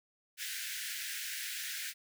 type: high-pass noise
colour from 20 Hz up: pink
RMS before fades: -40 dBFS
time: 0.37-1.94 s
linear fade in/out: 50 ms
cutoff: 1500 Hz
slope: 96 dB/octave
effects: none

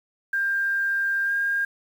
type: tone with pitch glide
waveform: sine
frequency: 1594 to 1612.5 Hz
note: G6 to G6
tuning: +28 to +48 cents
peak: -21 dBFS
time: 0.33-1.65 s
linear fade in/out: 5 ms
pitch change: +20 cents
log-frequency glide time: 1.25-1.32 s
effects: 8-bit

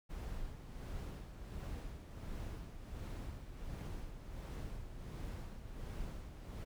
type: noise with tremolo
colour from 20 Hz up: brown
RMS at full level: -43 dBFS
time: 0.09-6.65 s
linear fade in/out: 20 ms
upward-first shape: sine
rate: 1.4 Hz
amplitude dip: 55%
effects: none

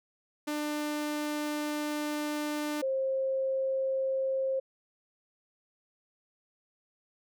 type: tone pair in turn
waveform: sawtooth / sine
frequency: 298.5 / 531.9 Hz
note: D4 / C5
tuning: +28 / +28 cents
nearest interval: minor seventh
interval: 1000 cents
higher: second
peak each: -27 dBFS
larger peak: neither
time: 0.47-2.82 / 2.82-4.6 s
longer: first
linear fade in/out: 10 ms
effects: none

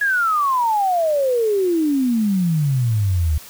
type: exponential sweep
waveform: sine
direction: down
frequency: 1696 to 73.42 Hz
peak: -15 dBFS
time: 0.01-3.38 s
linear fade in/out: 5 ms
effects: white hiss -40 dBFS RMS until 3.49 s

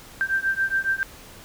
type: beating tone pair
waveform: sine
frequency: 1568 / 1575.2 Hz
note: G6 / G6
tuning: 0 / +8 cents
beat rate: 7.2 Hz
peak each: -24 dBFS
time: 0.21-1.03 s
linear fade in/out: 0 ms
effects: pink hiss -45 dBFS RMS until 1.44 s

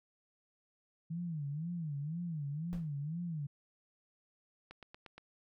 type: tone with vibrato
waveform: sine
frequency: 157.2 Hz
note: D#3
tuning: 18 cents sharp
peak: -36 dBFS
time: 1.1-3.47 s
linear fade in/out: 10 ms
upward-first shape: sine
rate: 2 Hz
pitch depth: 190 cents each way
type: noise with exponential decay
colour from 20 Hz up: brown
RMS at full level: -43 dBFS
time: 2.73-2.94 s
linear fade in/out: 0 ms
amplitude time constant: 44 ms
type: click train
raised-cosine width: 0.3 ms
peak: -34 dBFS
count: 5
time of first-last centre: 4.71-5.18 s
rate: 8.51 Hz
effects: none

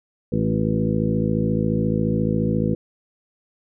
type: harmonic tone with a mistuned harmonic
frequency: 54.3 Hz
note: A1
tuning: 22 cents flat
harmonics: 1 / 2 / 3 / 4 / 5 / 6 / 7 / 9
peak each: -33 / -26 / -23 / -23 / -29 / -30 / -31 / -28 dBFS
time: 0.32-2.75 s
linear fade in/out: 5 ms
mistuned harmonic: 6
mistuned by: +16 cents
effects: none

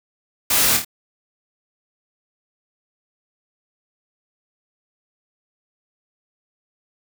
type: noise with echo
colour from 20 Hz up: white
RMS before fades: -18 dBFS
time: 0.5-0.77 s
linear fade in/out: 5 ms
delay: 26 ms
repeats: 3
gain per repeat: -5 dB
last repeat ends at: 0.848 s
effects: none

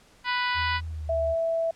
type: harmonic tone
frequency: 493.9 Hz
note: B4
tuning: in tune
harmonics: 2 / 3 / 4 / 5 / 6 / 7 / 8 / 9 / 10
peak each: -28 / -31 / -30 / -36 / -35 / -40 / -40 / -40 / -42 dBFS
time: 0.24-0.81 s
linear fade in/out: 50 ms
type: tone with pitch glide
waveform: sine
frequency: 82 to 74.76 Hz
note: E2 to D2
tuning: -9 to +31 cents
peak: -31 dBFS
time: 0.54-1.36 s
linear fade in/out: 50 ms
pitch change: -160 cents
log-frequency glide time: 0.81-1.15 s
type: tone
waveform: sine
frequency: 659.3 Hz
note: E5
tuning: in tune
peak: -23 dBFS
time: 1.09-1.71 s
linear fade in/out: 5 ms
effects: pink hiss -57 dBFS RMS until 1.75 s + low-pass 9000 Hz 12 dB/octave

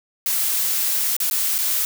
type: noise with dropouts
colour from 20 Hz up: blue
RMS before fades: -21 dBFS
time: 0.26-1.85 s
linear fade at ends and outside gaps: 1 ms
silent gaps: 1.166-1.202 / 1.3-1.31 / 1.582-1.587 s
effects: none

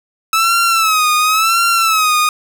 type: tone with vibrato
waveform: sawtooth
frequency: 1300 Hz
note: E6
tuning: 24 cents flat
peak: -7 dBFS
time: 0.33-2.29 s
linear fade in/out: 2 ms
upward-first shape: sine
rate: 0.94 Hz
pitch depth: 97 cents each way
effects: none

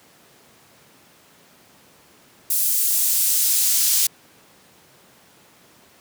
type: noise with high-pass filter sweep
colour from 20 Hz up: pink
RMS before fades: -19 dBFS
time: 2.5-4.07 s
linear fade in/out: 5 ms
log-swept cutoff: 10000 to 5600 Hz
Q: 0.75
effects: pink hiss -52 dBFS RMS until 6 s + high-pass 150 Hz 12 dB/octave

